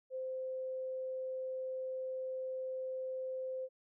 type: tone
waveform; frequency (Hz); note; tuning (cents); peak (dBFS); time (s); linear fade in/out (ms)
sine; 519; C5; -14; -37; 0.1-3.69; 50
effects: none